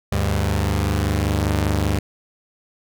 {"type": "tone pair together", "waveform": "sawtooth", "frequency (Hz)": [75.29, 100.5], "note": ["D2", "G2"], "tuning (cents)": [44, 44], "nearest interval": "perfect fourth", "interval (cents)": 500, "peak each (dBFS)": -17, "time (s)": [0.12, 1.99], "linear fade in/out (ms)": 5, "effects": []}